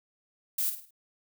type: noise with echo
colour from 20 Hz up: violet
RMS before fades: -29 dBFS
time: 0.58-0.7 s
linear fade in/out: 5 ms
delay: 52 ms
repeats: 4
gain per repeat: -8 dB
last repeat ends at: 0.908 s
effects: none